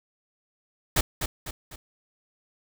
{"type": "noise with echo", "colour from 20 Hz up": "pink", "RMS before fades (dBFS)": -21, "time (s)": [0.96, 1.01], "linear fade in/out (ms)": 5, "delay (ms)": 250, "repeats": 3, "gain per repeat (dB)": -7, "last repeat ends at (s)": 1.76, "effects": []}